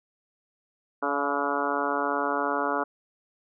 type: harmonic tone with a mistuned harmonic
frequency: 142.9 Hz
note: D3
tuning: 47 cents flat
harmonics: 2 / 3 / 4 / 5 / 6 / 7 / 8 / 9 / 10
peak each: -33 / -33 / -33 / -33 / -33 / -33 / -33 / -33 / -33 dBFS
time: 1.02-2.84 s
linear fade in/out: 10 ms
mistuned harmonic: 5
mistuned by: -36 cents
effects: none